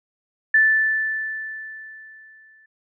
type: tone with exponential decay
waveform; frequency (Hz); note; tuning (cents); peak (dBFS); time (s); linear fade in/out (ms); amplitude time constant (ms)
sine; 1757; A6; -3; -11; 0.54-2.66; 5; 460
effects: none